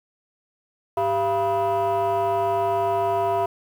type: tone with frequency modulation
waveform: sine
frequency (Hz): 684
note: F5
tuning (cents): -36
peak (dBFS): -17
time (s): 0.97-3.46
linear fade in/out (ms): 5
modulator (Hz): 291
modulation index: 1.1
effects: tanh soft clip ceiling -18 dBFS + 8-bit